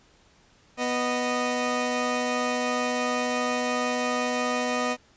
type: tone pair together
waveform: 15% pulse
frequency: 246.9 / 618.7 Hz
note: B3 / D#5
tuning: 0 / -10 cents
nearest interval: octave + major third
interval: 1590 cents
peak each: -20 / -22 dBFS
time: 0.77-4.97 s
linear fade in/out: 50 ms
effects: pink hiss -59 dBFS RMS until 5.16 s + resampled to 16000 Hz